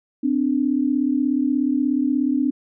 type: tone pair together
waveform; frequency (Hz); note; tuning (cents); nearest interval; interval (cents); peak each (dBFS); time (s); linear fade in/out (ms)
sine; 257 / 293.7; C4 / D4; -31 / 0; major second; 231; -20; 0.23-2.51; 10
effects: none